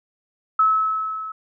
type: tone with level ramp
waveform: sine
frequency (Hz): 1296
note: E6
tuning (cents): -30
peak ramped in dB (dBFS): -12 to -29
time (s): 0.59-1.32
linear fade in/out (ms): 5
effects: none